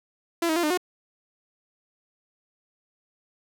sawtooth tone with pitch steps, 338.1 / 316.9 / 345.9 / 303.1 / 361.6 Hz, E4 / D#4 / F4 / D#4 / F#4, +44 / +32 / -17 / -45 / -40 cents, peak -18 dBFS, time 0.42-0.775 s, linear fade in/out 5 ms, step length 71 ms, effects none

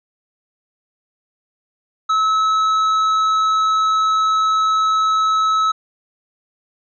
triangle tone with tanh clipping, 1296 Hz, E6, 30 cents flat, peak -15 dBFS, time 2.09-5.72 s, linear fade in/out 10 ms, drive 12 dB, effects resampled to 16000 Hz

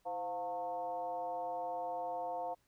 sine tone with frequency modulation, 708 Hz, F5, 23 cents sharp, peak -36 dBFS, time 0.05-2.55 s, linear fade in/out 20 ms, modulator 192 Hz, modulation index 1, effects pink hiss -75 dBFS RMS until 2.67 s

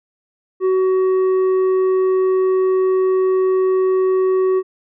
sine tone with tanh clipping, 375.4 Hz, F#4, 25 cents sharp, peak -14 dBFS, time 0.6-4.63 s, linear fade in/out 50 ms, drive 6 dB, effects none

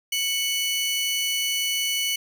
sawtooth tone pair together, 2217 / 2973 Hz, C#7 / F#7, 0 / +8 cents, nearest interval perfect fourth, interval 508 cents, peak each -25 / -21 dBFS, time 0.12-2.16 s, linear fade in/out 5 ms, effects none

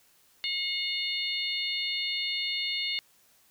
harmonic tone, 720 Hz, F#5, 47 cents flat, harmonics 3 / 4 / 5 / 6, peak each -34 / -34 / -34 / -34 dBFS, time 0.44-2.99 s, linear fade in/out 0 ms, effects white hiss -63 dBFS RMS until 3.5 s

